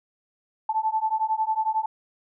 sine beating tone pair, 871 / 882 Hz, A5 / A5, -18 / +4 cents, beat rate 11 Hz, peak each -25 dBFS, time 0.69-1.86 s, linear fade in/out 5 ms, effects none

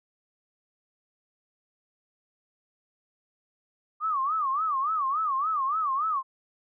sine tone with vibrato, 1174.7 Hz, D6, in tune, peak -24 dBFS, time 4-6.23 s, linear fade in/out 50 ms, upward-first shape sine, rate 3.5 Hz, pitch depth 190 cents each way, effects none

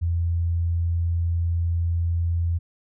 sine tone, 84.8 Hz, E2, 50 cents sharp, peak -20 dBFS, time 0.01-2.59 s, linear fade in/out 20 ms, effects none

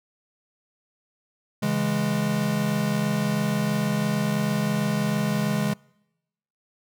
square chord, C# minor, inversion none, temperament equal, 138.59 / 164.81 / 207.7 Hz, C#3 / E3 / G#3, 0 / 0 / 0 cents, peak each -29 / -29 / -25 dBFS, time 1.62-5.74 s, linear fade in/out 10 ms, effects noise-tail reverb RT60 0.9 s tail -26 dB re dry

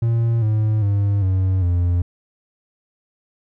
triangle tone with pitch steps, 115.8 / 108.05 / 100.81 / 94.06 / 87.76 Hz, A#2 / A2 / G2 / F#2 / F2, -11 / -31 / +49 / +29 / +9 cents, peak -13 dBFS, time 0.02-2.02 s, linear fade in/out 5 ms, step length 400 ms, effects none

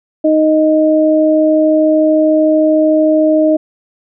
sine tone pair together, 311.1 / 622.3 Hz, D#4 / D#5, 0 / 0 cents, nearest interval octave, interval 1200 cents, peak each -10 dBFS, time 0.24-3.57 s, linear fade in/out 10 ms, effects none

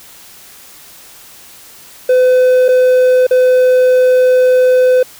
triangle tone with dropouts, 507 Hz, B4, 45 cents sharp, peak -4 dBFS, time 2.09-5.03 s, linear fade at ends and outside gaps 5 ms, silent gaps 2.683-2.687 / 3.268-3.309 s, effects white hiss -38 dBFS RMS until 5.19 s

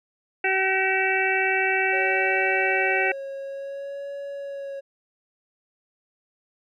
harmonic tone, 381.2 Hz, G4, 48 cents flat, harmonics 1 / 2 / 4 / 5 / 6 / 7, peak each -27 / -27 / -27 / -27 / -27 / -27 dBFS, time 0.44-3.12 s, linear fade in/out 5 ms
triangle tone with vibrato, 554.4 Hz, C#5, in tune, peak -29 dBFS, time 1.92-4.81 s, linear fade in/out 20 ms, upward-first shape sine, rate 0.55 Hz, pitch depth 24 cents each way
effects none

